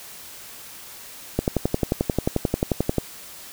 click train, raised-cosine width 2 ms, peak -6 dBFS, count 19, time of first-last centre 1.39-2.983 s, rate 11.3 Hz, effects white hiss -41 dBFS RMS until 3.52 s

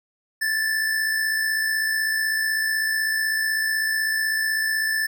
square tone pair together, 1704 / 1760 Hz, G#6 / A6, +44 / 0 cents, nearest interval minor second, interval 56 cents, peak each -32 / -22 dBFS, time 0.41-5.07 s, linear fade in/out 10 ms, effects none

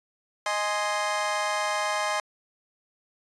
25% pulse chord, Ab major, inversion second, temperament equal, 622.3 / 830.6 / 1046.5 Hz, Eb5 / Ab5 / C6, 0 / 0 / 0 cents, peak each -26 dBFS, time 0.46-2.2 s, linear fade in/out 2 ms, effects resampled to 22050 Hz

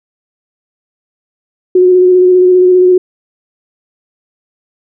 sine tone with vibrato, 364.9 Hz, F#4, 24 cents flat, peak -3 dBFS, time 1.75-2.98 s, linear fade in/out 5 ms, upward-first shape square, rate 15 Hz, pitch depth 16 cents each way, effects none

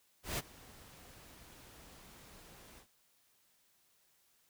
pink noise with ADSR envelope, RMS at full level -35 dBFS, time 0.23-2.87 s, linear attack 150 ms, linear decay 32 ms, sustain -22 dB, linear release 88 ms, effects white hiss -72 dBFS RMS until 4.49 s

